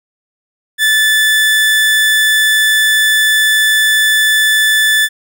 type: tone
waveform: 30% pulse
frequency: 1747 Hz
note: A6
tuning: 13 cents flat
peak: -6 dBFS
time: 0.78-5.09 s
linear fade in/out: 50 ms
effects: none